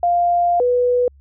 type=tone pair in turn; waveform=sine; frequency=698.5 / 492.2 Hz; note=F5 / B4; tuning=0 / -6 cents; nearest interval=tritone; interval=606 cents; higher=first; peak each=-13 dBFS; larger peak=neither; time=0.03-0.6 / 0.6-1.08 s; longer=first; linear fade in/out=2 ms; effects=added 69 Hz sine -45 dBFS peak until 1.2 s